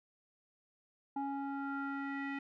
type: tone with low-pass filter sweep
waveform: square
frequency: 277.2 Hz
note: C#4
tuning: in tune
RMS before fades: -39 dBFS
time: 1.16-2.39 s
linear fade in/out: 5 ms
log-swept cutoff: 880 to 2200 Hz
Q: 4.3
effects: none